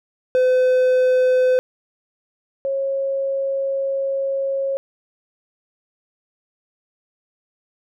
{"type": "tone pair in turn", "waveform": ["triangle", "sine"], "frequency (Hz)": [509, 544.7], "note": ["C5", "C#5"], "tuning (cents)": [-48, -30], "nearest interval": "minor second", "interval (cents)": 118, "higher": "second", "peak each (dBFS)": [-11, -19], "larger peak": "first", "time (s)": [[0.35, 1.59], [2.65, 4.77]], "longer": "second", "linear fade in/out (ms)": 0, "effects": []}